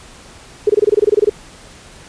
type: tone bursts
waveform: sine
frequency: 417.3 Hz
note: G#4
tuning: 8 cents sharp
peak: -7 dBFS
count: 13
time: 0.67-1.296 s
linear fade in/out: 5 ms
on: 26 ms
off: 24 ms
effects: pink hiss -40 dBFS RMS until 2.08 s + resampled to 22050 Hz

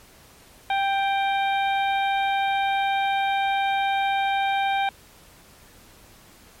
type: harmonic tone with a mistuned harmonic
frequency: 787 Hz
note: G5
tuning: 7 cents sharp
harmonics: 1 / 2 / 3 / 4 / 5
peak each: -21 / -30 / -30 / -36 / -36 dBFS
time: 0.7-4.89 s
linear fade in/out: 2 ms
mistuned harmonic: 5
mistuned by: -94 cents
effects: pink hiss -51 dBFS RMS until 6.6 s + MP3 64 kbps

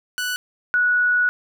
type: tone pair in turn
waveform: sawtooth / sine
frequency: 1482 / 1467.5 Hz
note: F#6 / F#6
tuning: +2 / -15 cents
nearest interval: unison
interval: 17 cents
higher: first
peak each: -19 / -15 dBFS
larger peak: second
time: 0.18-0.36 / 0.74-1.29 s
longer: second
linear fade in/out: 0 ms
effects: none

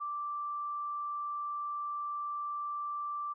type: tone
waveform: sine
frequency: 1173 Hz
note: D6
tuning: 2 cents flat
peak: -34 dBFS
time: 0-3.34 s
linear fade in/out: 20 ms
effects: none

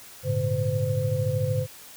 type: tone cluster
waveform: sine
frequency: 102.3 / 115.6 / 143.6 / 512 Hz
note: G#2 / A#2 / D3 / C5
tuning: -26 / -14 / -39 / -38 cents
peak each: -28 dBFS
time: 0.23-1.67 s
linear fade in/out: 50 ms
effects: white hiss -46 dBFS RMS until 1.96 s

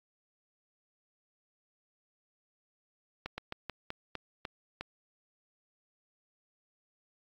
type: slowing click train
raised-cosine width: 0.3 ms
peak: -21 dBFS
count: 8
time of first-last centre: 3.26-4.81 s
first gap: 120 ms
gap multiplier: 1.2
effects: AAC 48 kbps

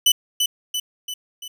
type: tone with echo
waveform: sawtooth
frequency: 2990 Hz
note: F#7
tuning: 17 cents sharp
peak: -9 dBFS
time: 0.06-0.12 s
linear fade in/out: 5 ms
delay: 340 ms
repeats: 4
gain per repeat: -5 dB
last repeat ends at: 1.48 s
effects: none

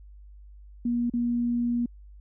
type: tone with dropouts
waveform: sine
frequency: 239 Hz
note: A#3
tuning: 43 cents sharp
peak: -23 dBFS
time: 0.85-1.86 s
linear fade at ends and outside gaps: 5 ms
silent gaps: 1.099-1.136 s
effects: added 50 Hz sine -45 dBFS peak until 2.2 s

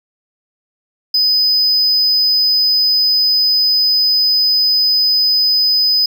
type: tone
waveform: triangle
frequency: 5010 Hz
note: D#8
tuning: 11 cents sharp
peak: -9 dBFS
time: 1.14-6.06 s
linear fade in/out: 5 ms
effects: none

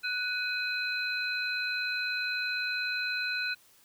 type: tone cluster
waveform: sine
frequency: 1481 / 2518 / 4064 Hz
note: F#6 / D#7 / B7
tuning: +1 / +20 / +49 cents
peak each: -32 / -34 / -36 dBFS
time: 0.03-3.55 s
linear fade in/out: 20 ms
effects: white hiss -61 dBFS RMS until 3.84 s

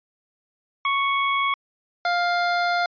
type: tone pair in turn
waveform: 25% pulse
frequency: 1108.7 / 701.1 Hz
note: C#6 / F5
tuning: 0 / +7 cents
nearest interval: minor sixth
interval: 793 cents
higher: first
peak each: -16 dBFS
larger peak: neither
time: 0.85-1.54 / 2.05-2.86 s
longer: second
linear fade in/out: 2 ms
effects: resampled to 11025 Hz

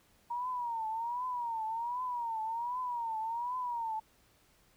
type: tone with vibrato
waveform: sine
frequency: 941 Hz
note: A#5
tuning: 16 cents sharp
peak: -33 dBFS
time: 0.3-4 s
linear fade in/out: 10 ms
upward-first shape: triangle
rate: 1.3 Hz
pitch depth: 140 cents each way
effects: pink hiss -67 dBFS RMS until 4.76 s

